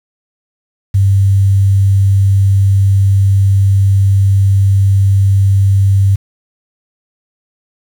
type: tone with quantisation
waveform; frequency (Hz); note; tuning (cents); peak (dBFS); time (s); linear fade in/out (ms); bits
sine; 98; G2; 0; -6; 0.94-6.16; 10; 6
effects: none